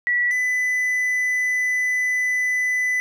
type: tone pair in turn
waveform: sine / triangle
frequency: 1946 / 1999.6 Hz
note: B6 / B6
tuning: -26 / +21 cents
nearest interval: unison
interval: 47 cents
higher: second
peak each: -17 dBFS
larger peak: neither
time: 0.07-0.31 / 0.31-3 s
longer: second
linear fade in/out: 0 ms
effects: none